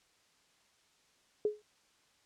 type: tone with exponential decay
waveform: sine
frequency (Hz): 421.4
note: G#4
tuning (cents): +25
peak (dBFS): -24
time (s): 1.45-1.62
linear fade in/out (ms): 2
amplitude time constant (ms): 35
effects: white hiss -69 dBFS RMS until 2.25 s + low-pass 7000 Hz 12 dB/octave